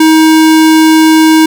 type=tone; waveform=square; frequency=316.8 Hz; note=D#4; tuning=31 cents sharp; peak=-3 dBFS; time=0-1.46 s; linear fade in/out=5 ms; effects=none